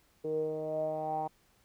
10% pulse tone with low-pass filter sweep, 155.7 Hz, D#3, 2 cents sharp, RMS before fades -34 dBFS, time 0.24-1.28 s, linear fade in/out 10 ms, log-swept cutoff 430 to 850 Hz, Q 8.8, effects pink hiss -68 dBFS RMS until 1.64 s

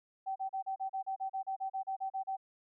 sine tone bursts, 770 Hz, G5, 31 cents flat, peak -33 dBFS, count 16, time 0.26-2.369 s, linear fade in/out 20 ms, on 99 ms, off 35 ms, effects none

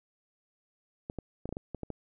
clicks, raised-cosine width 2 ms, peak -23 dBFS, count 9, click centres 1.099 / 1.187 / 1.456 / 1.491 / 1.526 / 1.569 / 1.747 / 1.833 / 1.903 s, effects none

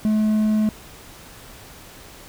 triangle tone, 214.9 Hz, A3, 41 cents flat, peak -14 dBFS, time 0.05-0.69 s, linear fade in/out 0 ms, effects pink hiss -43 dBFS RMS until 2.28 s

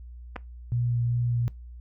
clicks, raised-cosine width 0.5 ms, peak -25 / -18 dBFS, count 2, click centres 0.359 / 0.363 s
sine tone with vibrato, 119.9 Hz, A#2, 49 cents sharp, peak -23 dBFS, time 0.72-1.48 s, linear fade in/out 0 ms, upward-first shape sine, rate 2.5 Hz, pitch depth 12 cents each way
effects noise-tail reverb RT60 0.2 s tail -21 dB re dry + added 60 Hz sine -40 dBFS peak until 1.8 s

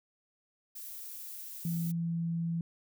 violet noise, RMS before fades -44 dBFS, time 0.75-1.92 s, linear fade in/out 10 ms
sine tone with pitch glide, 168.5 to 167.34 Hz, E3 to E3, +38 to +26 cents, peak -30 dBFS, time 1.65-2.61 s, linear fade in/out 2 ms, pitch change -12 cents, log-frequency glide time 1.76-2.25 s
effects none

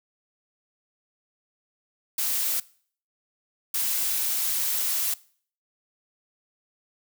blue noise bursts at uneven times, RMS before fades -26 dBFS, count 2, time 2.18-2.6 / 3.74-5.14 s, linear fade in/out 5 ms, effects noise-tail reverb RT60 0.5 s tail -21 dB re dry

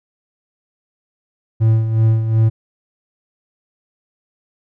triangle tone with tremolo, 111.5 Hz, A2, 23 cents sharp, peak -7 dBFS, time 1.6-2.5 s, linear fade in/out 20 ms, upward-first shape sine, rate 2.7 Hz, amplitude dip 60%, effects none

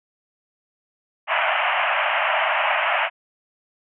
pink band-pass noise, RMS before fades -21 dBFS, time 1.27-3.1 s, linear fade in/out 50 ms, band 600 to 3000 Hz, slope 96 dB/octave, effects none

